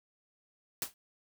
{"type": "noise with exponential decay", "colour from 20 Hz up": "white", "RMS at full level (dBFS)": -30, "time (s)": [0.82, 0.94], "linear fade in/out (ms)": 1, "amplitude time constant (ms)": 24, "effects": []}